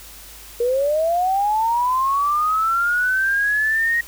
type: linear sweep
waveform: sine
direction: up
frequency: 466.2 to 1886 Hz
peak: -16 dBFS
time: 0.6-4.01 s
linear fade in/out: 5 ms
effects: added 51 Hz sine -45 dBFS peak until 4.07 s + white hiss -41 dBFS RMS until 4.07 s